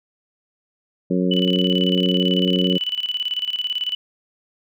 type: harmonic tone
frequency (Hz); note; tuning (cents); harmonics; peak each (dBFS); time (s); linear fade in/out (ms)
91.2; F#2; -24; 2 / 3 / 4 / 5 / 6; -19 / -23 / -25 / -27 / -29; 1.1-2.78; 10
type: tone with tremolo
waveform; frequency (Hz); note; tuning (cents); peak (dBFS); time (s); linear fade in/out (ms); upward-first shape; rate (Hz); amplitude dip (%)
sine; 2976; F#7; +9; -19; 1.31-3.95; 5; square; 18; 75
effects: none